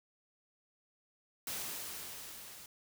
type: noise with level ramp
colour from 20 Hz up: white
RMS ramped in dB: -39 to -52 dBFS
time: 1.47-2.66 s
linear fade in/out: 2 ms
effects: none